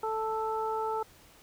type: harmonic tone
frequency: 440 Hz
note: A4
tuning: in tune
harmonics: 1 / 2 / 3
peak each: -33 / -32 / -37 dBFS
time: 0.03-1.03 s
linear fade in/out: 5 ms
effects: pink hiss -57 dBFS RMS until 1.42 s